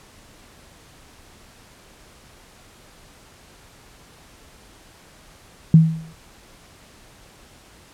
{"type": "tone with exponential decay", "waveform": "sine", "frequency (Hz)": 161.2, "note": "E3", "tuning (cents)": -38, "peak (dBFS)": -4, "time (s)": [5.74, 6.13], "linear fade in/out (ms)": 2, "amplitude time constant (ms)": 83, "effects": ["pink hiss -49 dBFS RMS until 7.93 s", "low-pass 11000 Hz 12 dB/octave"]}